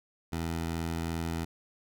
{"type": "tone", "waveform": "15% pulse", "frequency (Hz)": 82.8, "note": "E2", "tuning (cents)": 8, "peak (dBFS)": -25, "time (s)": [0.32, 1.45], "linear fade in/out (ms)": 10, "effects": []}